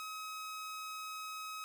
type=tone; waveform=sawtooth; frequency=1273 Hz; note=D#6; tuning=39 cents sharp; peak=-38 dBFS; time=0-1.64 s; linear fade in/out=0 ms; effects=none